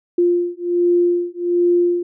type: beating tone pair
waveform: sine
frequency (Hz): 349.3 / 350.6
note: F4 / F4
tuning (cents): 0 / +7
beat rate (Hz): 1.3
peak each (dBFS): -17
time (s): 0.18-2.03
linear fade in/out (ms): 5
effects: none